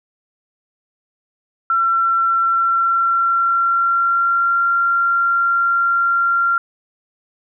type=tone with pitch glide; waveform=sine; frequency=1354 to 1380.1 Hz; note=E6 to F6; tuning=+46 to -21 cents; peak=-13 dBFS; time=1.7-6.58 s; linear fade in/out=2 ms; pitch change=+33 cents; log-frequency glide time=2.38-4.65 s; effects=none